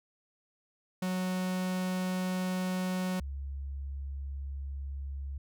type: tone pair in turn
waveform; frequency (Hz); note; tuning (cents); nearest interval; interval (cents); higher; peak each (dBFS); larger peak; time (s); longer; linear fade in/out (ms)
45% pulse / sine; 184.3 / 69.03; F#3 / C#2; -7 / -7; octave + perfect fourth; 1700; first; -30 / -35; first; 1.02-3.2 / 3.2-5.38; neither; 5
effects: none